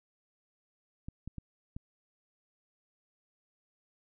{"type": "clicks", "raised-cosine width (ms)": 5, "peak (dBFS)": -28, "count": 4, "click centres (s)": [1.085, 1.276, 1.383, 1.765], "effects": []}